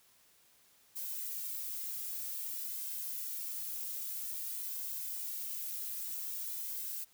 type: noise with flanger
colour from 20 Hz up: violet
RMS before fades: -40 dBFS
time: 0.95-7.05 s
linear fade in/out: 20 ms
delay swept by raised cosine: 1.9 to 2.43 ms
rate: 0.51 Hz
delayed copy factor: +0.75
effects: white hiss -66 dBFS RMS until 7.13 s